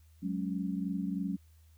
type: chord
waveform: sine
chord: F# suspended second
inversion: none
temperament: just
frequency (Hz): 185 / 208.1 / 277.5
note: F#3 / G#3 / C#4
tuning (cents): 0 / +4 / +2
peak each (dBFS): -34 / -37 / -37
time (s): 0.22-1.37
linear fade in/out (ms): 20
effects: added 79 Hz sine -57 dBFS peak until 1.77 s + white hiss -71 dBFS RMS until 1.77 s